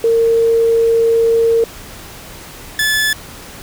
sine / sawtooth tone pair in turn, 458.3 / 1730.3 Hz, A#4 / A6, -29 / -29 cents, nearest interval octave + major seventh, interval 2300 cents, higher second, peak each -9 dBFS, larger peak neither, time 0.04-1.64 / 2.79-3.13 s, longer first, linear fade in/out 2 ms, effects pink hiss -34 dBFS RMS until 3.62 s

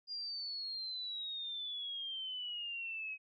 sine exponential sweep, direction down, 4852 to 2533 Hz, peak -39 dBFS, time 0.07-3.18 s, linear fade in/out 50 ms, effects none

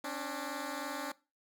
10% pulse tone pair together, 270.7 / 293.7 Hz, C#4 / D4, -41 / 0 cents, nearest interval minor second, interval 141 cents, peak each -32 / -31 dBFS, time 0.04-1.12 s, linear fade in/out 5 ms, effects noise-tail reverb RT60 0.3 s tail -21 dB re dry

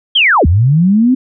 sine linear two-way sweep, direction down then up, 3322 to 72.6 to 264.8 Hz, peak -6 dBFS, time 0.15-1.15 s, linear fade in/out 10 ms, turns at 0.46 s, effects none

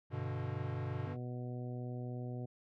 square chord, G major, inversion none, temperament equal, 98 / 123.47 / 146.83 Hz, G2 / B2 / D3, 0 / 0 / 0 cents, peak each -42 / -40 / -44 dBFS, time 0.1-1.17 s, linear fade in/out 50 ms
harmonic tone, 123.47 Hz, B2, in tune, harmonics 1 / 2 / 3 / 4 / 5 / 6, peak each -40 / -46 / -50 / -52 / -54 / -56 dBFS, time 1.06-2.46 s, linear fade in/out 10 ms
effects low-pass 2000 Hz 12 dB/octave

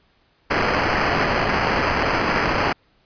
white noise with sample-and-hold, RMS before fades -20 dBFS, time 0.5-2.73 s, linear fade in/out 10 ms, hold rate 3675 Hz, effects pink hiss -61 dBFS RMS until 3.05 s + resampled to 11025 Hz

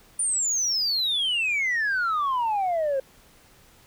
sine exponential sweep, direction down, 9397 to 523.3 Hz, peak -20 dBFS, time 0.19-3 s, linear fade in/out 5 ms, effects tanh soft clip ceiling -20 dBFS + pink hiss -55 dBFS RMS until 3.86 s

